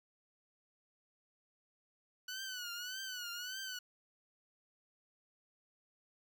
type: tone with vibrato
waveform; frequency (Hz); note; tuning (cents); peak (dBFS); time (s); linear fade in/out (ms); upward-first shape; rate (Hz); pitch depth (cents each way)
15% pulse; 1480; F#6; 0; -35; 2.28-3.79; 5; triangle; 1.7; 110
effects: none